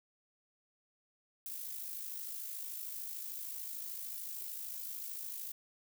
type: noise with amplitude modulation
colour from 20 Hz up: violet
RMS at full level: -41 dBFS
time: 1.46-5.52 s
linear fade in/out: 2 ms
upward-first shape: sine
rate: 53.4 Hz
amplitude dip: 45%
effects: none